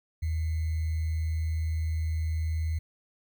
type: tone with sample-and-hold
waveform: sine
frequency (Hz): 79.8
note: D#2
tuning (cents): +44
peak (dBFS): -26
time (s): 0.22-2.79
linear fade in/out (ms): 10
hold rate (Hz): 2100
effects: none